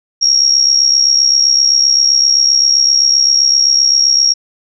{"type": "tone with amplitude modulation", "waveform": "sine", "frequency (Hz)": 5588, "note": "F8", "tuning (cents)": 0, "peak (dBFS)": -4, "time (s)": [0.21, 4.34], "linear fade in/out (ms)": 20, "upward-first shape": "sine", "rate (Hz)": 67.7, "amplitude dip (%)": 70, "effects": []}